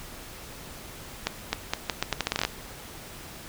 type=accelerating click train; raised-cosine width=0.2 ms; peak=-7 dBFS; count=14; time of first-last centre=1.27-2.45 s; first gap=260 ms; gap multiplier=0.79; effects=pink hiss -43 dBFS RMS until 3.48 s